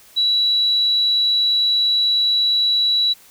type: tone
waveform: sine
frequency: 3923 Hz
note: B7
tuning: 12 cents flat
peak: -14 dBFS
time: 0.16-3.14 s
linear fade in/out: 20 ms
effects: white hiss -48 dBFS RMS until 3.3 s